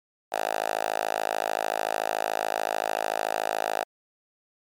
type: tone with high-pass filter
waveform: 5% pulse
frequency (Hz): 53.6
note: A1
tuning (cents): -45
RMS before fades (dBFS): -28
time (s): 0.32-3.84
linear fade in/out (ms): 5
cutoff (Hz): 740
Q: 3.3
effects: MP3 96 kbps